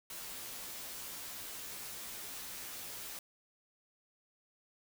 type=noise with comb filter; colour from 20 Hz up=white; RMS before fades=-45 dBFS; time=0.1-3.19 s; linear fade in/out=2 ms; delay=13 ms; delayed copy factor=-0.75; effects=none

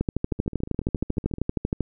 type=two click trains; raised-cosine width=3 ms; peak=-10 / -22 dBFS; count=24 / 16; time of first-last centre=0.01-1.807 / 0.32-1.384 s; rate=12.8 / 14.1 Hz; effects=none

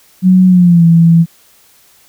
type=tone with pitch glide; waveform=sine; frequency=185 to 166.73 Hz; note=F#3 to E3; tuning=0 to +20 cents; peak=-3 dBFS; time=0.22-1.26 s; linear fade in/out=50 ms; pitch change=-180 cents; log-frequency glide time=0.47-0.85 s; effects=white hiss -47 dBFS RMS until 2.08 s

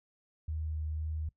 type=tone with vibrato; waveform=sine; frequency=77.78 Hz; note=D#2; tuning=in tune; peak=-33 dBFS; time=0.48-1.29 s; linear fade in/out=5 ms; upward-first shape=sine; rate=2 Hz; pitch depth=12 cents each way; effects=noise-tail reverb RT60 0.1 s tail -20 dB re dry

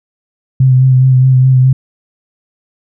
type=tone with vibrato; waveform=sine; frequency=129.8 Hz; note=C3; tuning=13 cents flat; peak=-4 dBFS; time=0.6-1.73 s; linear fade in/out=5 ms; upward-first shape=sine; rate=4.8 Hz; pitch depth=26 cents each way; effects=none

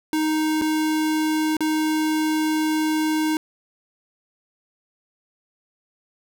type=tone with dropouts; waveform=square; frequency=311.4 Hz; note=D#4; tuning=2 cents sharp; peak=-20 dBFS; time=0.13-3.37 s; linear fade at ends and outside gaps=1 ms; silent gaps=0.614-0.619 / 1.568-1.606 s; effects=none

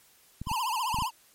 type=clicks; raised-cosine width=5 ms; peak=-23 dBFS; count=6; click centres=0.416 / 0.471 / 0.515 / 0.944 / 0.987 / 1.022 s
type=tone with vibrato; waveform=square; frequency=950 Hz; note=A#5; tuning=33 cents sharp; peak=-28 dBFS; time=0.46-1.11 s; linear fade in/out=50 ms; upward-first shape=triangle; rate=15 Hz; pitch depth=210 cents each way
effects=white hiss -60 dBFS RMS until 1.34 s + MP3 64 kbps

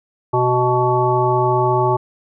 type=harmonic tone; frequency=124.6 Hz; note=B2; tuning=16 cents sharp; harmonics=1 / 3 / 5 / 7 / 9; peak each=-20 / -18 / -23 / -18 / -22 dBFS; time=0.33-1.97 s; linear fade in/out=10 ms; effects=none

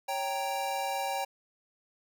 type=chord; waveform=square; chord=G diminished; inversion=second; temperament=equal; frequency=554.4 / 784 / 932.3 Hz; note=Db5 / G5 / Bb5; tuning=0 / 0 / 0 cents; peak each=-38 / -33 / -38 dBFS; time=0.08-1.25 s; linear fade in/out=10 ms; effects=none

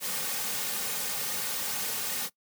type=noise with comb filter; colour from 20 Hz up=white; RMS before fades=-32 dBFS; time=0-2.3 s; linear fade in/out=50 ms; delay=3 ms; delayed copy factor=-0.6; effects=noise-tail reverb RT60 0.1 s tail -21 dB re dry + high-pass 150 Hz 12 dB/octave

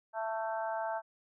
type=harmonic tone; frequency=221.9 Hz; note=A3; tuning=15 cents sharp; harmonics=3 / 4 / 5 / 6 / 7; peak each=-36 / -36 / -48 / -46 / -44 dBFS; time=0.13-1.02 s; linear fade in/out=50 ms; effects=none

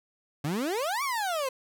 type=exponential two-way sweep; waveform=30% pulse; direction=up then down; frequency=135.9 to 1170 to 507 Hz; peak=-25 dBFS; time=0.44-1.49 s; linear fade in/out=5 ms; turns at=1.03 s; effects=none

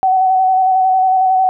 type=tone with vibrato; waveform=sine; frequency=753 Hz; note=F#5; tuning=30 cents sharp; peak=-9 dBFS; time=0.03-1.49 s; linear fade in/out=0 ms; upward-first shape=square; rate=11 Hz; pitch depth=19 cents each way; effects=none

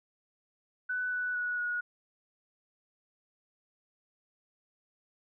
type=tone with pitch steps; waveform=sine; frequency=1495 / 1485 / 1466 / 1453 Hz; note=F#6 / F#6 / F#6 / F#6; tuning=+17 / +6 / -16 / -32 cents; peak=-30 dBFS; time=0.89-1.81 s; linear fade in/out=10 ms; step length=230 ms; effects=none

